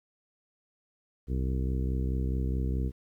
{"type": "harmonic tone", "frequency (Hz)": 64.7, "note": "C2", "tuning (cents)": -19, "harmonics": [1, 2, 3, 4, 5, 6, 7], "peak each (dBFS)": [-28, -34, -38, -40, -42, -44, -45], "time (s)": [1.27, 2.92], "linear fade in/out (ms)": 50, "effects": ["11-bit"]}